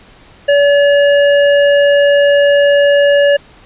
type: tone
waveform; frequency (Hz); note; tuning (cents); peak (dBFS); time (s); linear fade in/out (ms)
square; 571; D5; -49; -7; 0.48-3.37; 10
effects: pink hiss -42 dBFS RMS until 3.65 s + resampled to 8000 Hz